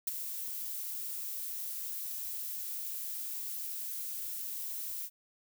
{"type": "noise with ADSR envelope", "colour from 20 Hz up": "violet", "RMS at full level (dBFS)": -30, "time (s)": [0.07, 5.1], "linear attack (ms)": 8, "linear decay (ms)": 17, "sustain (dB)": -9, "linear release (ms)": 55, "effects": []}